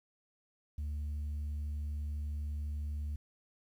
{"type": "tone", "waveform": "sine", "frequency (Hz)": 74, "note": "D2", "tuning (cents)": 14, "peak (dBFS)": -32, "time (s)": [0.78, 3.16], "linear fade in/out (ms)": 5, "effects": ["tanh soft clip ceiling -34 dBFS", "11-bit"]}